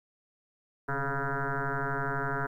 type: tone with frequency modulation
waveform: sine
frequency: 696 Hz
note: F5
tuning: 6 cents flat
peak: -28 dBFS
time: 0.88-2.47 s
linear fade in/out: 10 ms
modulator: 138 Hz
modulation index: 6.7
effects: 11-bit